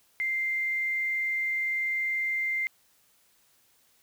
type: tone with quantisation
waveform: sine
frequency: 2093 Hz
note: C7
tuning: in tune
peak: -26 dBFS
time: 0.2-2.67 s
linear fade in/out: 0 ms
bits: 9
effects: white hiss -65 dBFS RMS until 4.02 s